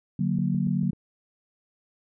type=chord; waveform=sine; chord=D augmented; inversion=none; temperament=equal; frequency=146.83 / 185 / 233.1 Hz; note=D3 / F#3 / A#3; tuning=0 / 0 / 0 cents; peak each=-27 / -25 / -29 dBFS; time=0.19-0.91 s; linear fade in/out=5 ms
type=clicks; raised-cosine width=3 ms; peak=-31 dBFS; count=5; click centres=0.386 / 0.547 / 0.672 / 0.832 / 0.932 s
effects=none